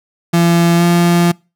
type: tone with pitch glide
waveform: 35% pulse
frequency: 170 to 172.57 Hz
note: F3 to F3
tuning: -46 to -20 cents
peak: -7 dBFS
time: 0.33-1.32 s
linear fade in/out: 10 ms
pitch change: +26 cents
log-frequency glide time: 0.76-0.83 s
effects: noise-tail reverb RT60 0.3 s tail -26 dB re dry